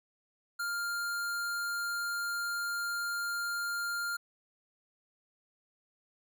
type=tone; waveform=square; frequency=1401 Hz; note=F6; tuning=5 cents sharp; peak=-33 dBFS; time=0.59-4.17 s; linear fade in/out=10 ms; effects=none